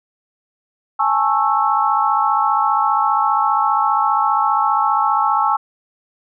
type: chord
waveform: sine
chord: A major seventh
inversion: third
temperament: just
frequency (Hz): 825 / 880 / 1100 / 1320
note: G#5 / A5 / C#6 / E6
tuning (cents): -12 / 0 / -14 / +2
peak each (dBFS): -19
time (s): 0.99-5.57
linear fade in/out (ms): 10
effects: none